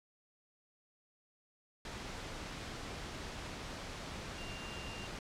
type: tone in noise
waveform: sine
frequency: 2784 Hz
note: F7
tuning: 6 cents flat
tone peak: -49 dBFS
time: 4.38-5.07 s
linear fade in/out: 2 ms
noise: pink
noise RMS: -44 dBFS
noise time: 1.85-5.19 s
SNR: -8 dB
effects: low-pass 6000 Hz 12 dB/octave